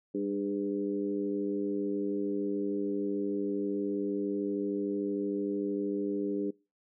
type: harmonic tone with a mistuned harmonic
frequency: 99.8 Hz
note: G2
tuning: 32 cents sharp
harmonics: 2 / 3 / 4 / 5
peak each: -37 / -32 / -34 / -42 dBFS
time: 0.14-6.51 s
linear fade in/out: 10 ms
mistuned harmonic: 4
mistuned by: +29 cents
effects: noise-tail reverb RT60 0.3 s tail -25 dB re dry